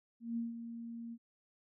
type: tone with ADSR envelope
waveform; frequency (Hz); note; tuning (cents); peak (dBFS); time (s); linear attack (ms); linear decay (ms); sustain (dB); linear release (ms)
sine; 232.3; A#3; -6; -33; 0.2-1.18; 170; 160; -9; 52
effects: none